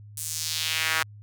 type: tone with high-pass filter sweep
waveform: sawtooth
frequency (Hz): 160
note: D#3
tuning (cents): +49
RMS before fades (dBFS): -28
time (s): 0.17-1.03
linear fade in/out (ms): 5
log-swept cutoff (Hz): 9300 to 1400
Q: 1.6
effects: added 104 Hz sine -43 dBFS peak until 1.22 s